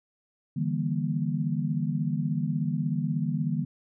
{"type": "chord", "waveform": "sine", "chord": "E half-diminished seventh", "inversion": "third", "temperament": "just", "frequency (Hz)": [148.33, 164.81, 197.78, 237.3], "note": ["D3", "E3", "G3", "Bb3"], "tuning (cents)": [18, 0, 16, 31], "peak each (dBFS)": [-29, -30, -33, -32], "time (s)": [0.56, 3.65], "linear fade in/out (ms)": 10, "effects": []}